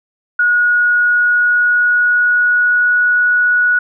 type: tone with pitch glide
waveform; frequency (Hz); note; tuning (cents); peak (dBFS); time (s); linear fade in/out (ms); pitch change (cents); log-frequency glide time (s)
sine; 1451 to 1464.5; F#6 to F#6; -34 to -18; -9; 0.39-3.79; 5; +16; 0.97-3.31
effects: none